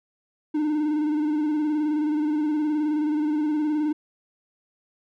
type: tone with vibrato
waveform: triangle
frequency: 302.5 Hz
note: D#4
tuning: 49 cents flat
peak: -19 dBFS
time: 0.54-3.93 s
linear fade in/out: 10 ms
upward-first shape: square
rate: 19 Hz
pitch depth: 35 cents each way
effects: none